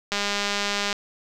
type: click train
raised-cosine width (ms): 0.2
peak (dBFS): -8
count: 165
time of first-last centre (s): 0.12-0.928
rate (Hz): 203
effects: none